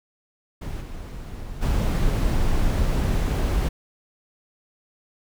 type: noise with level steps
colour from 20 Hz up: brown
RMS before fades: -30 / -34 / -21 dBFS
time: 0.61-3.69 s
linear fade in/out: 10 ms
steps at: 0.8 / 1.61 s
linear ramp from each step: 20 ms
effects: none